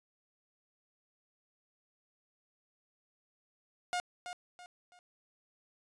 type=tone with echo; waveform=sawtooth; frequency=715 Hz; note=F5; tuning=41 cents sharp; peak=-28 dBFS; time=3.93-4 s; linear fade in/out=0 ms; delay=330 ms; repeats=3; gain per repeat=-9 dB; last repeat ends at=4.99 s; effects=resampled to 22050 Hz